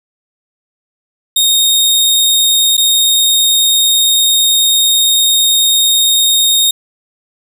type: tone with dropouts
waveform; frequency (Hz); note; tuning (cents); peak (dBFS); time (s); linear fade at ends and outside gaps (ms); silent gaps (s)
sawtooth; 3709; A#7; -9; -5; 1.36-6.71; 5; 2.769-2.777
effects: none